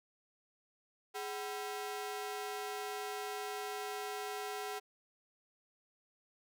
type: ring-modulated tone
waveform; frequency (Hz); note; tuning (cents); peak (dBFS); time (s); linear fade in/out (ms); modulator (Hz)
sawtooth; 587.3; D5; 0; -32; 1.14-4.8; 20; 171
effects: none